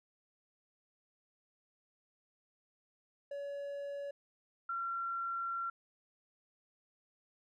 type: tone pair in turn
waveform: triangle / sine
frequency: 566 / 1366.6 Hz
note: C#5 / F6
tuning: +36 / -38 cents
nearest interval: octave + minor third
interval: 1526 cents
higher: second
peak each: -37 / -35 dBFS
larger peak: second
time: 3.31-4.11 / 4.69-5.7 s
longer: second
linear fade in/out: 5 ms
effects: none